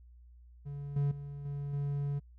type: tone with level steps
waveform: triangle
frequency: 142.4 Hz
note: C#3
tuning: 47 cents sharp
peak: -36 / -25 / -38 / -33 / -29 dBFS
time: 0.65-2.2 s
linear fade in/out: 20 ms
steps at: 0.96 / 1.11 / 1.45 / 1.73 s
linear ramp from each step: 5 ms
effects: added 60 Hz sine -53 dBFS peak until 2.38 s